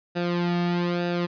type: tone with flanger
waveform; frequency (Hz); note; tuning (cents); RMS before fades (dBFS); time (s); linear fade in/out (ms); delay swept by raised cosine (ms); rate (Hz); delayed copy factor
sawtooth; 174.61; F3; 0; -25; 0.15-1.27; 20; 0.93 to 2.03; 1.1; -0.7
effects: resampled to 11025 Hz